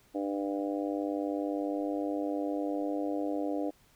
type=harmonic tone; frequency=99.9 Hz; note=G2; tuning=33 cents sharp; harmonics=3 / 4 / 5 / 6 / 7 / 8; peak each=-32 / -42 / -37 / -39 / -40 / -47 dBFS; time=0.14-3.71 s; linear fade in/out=20 ms; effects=pink hiss -64 dBFS RMS until 3.95 s